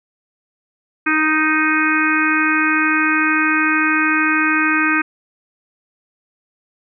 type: harmonic tone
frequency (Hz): 311.1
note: D#4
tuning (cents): 0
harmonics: 1 / 3 / 4 / 5 / 6 / 7 / 8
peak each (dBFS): -19 / -29 / -21 / -18 / -24 / -24 / -21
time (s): 1.06-5.02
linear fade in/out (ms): 10
effects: none